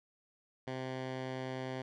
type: tone with low-pass filter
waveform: 10% pulse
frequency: 130 Hz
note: C3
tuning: 11 cents flat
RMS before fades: -40 dBFS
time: 0.67-1.82 s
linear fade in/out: 5 ms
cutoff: 3900 Hz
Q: 0.72
effects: none